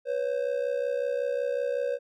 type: ring-modulated tone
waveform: triangle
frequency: 523.3 Hz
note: C5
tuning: in tune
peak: -21 dBFS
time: 0.05-1.99 s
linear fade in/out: 50 ms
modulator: 32.7 Hz
effects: none